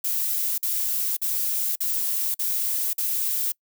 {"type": "noise bursts", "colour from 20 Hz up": "violet", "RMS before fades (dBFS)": -25, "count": 6, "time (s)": [0.04, 3.52], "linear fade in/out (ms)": 5, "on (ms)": 540, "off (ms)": 48, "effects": ["noise-tail reverb RT60 0.1 s tail -26 dB re dry"]}